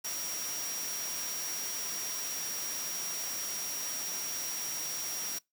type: tone in noise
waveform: sine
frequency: 5670 Hz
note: F8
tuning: 25 cents sharp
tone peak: -37 dBFS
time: 0.04-5.39 s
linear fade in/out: 10 ms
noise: white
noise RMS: -39 dBFS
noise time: 0.04-5.39 s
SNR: -1 dB
effects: noise-tail reverb RT60 0.2 s tail -25 dB re dry + high-pass 150 Hz 12 dB/octave